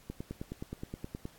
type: click train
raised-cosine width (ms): 3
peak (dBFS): -25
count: 12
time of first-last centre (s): 0.1-1.254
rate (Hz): 9.53
effects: pink hiss -60 dBFS RMS until 1.38 s + AAC 64 kbps